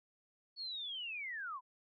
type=linear sweep; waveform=sine; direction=down; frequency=4448 to 959 Hz; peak=-40 dBFS; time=0.56-1.61 s; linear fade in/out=50 ms; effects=none